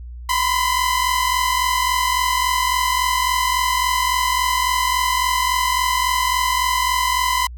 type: tone pair together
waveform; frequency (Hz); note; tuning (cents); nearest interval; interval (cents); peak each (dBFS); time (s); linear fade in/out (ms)
sawtooth; 987.8 / 1031.4; B5 / C6; 0 / -25; minor second; 75; -16; 0.29-7.47; 5
effects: added 60 Hz sine -31 dBFS peak until 7.57 s